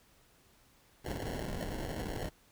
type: noise with sample-and-hold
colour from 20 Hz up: pink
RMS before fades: -38 dBFS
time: 1.04-2.3 s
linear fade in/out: 20 ms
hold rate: 1225 Hz
effects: pink hiss -65 dBFS RMS until 2.51 s